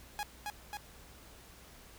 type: tone with echo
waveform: sawtooth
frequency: 830.6 Hz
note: G#5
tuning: in tune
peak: -31 dBFS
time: 0.19-0.23 s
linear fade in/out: 0 ms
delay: 270 ms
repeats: 2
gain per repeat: -2 dB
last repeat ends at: 0.77 s
effects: added 60 Hz sine -59 dBFS peak until 1.98 s + pink hiss -56 dBFS RMS until 1.98 s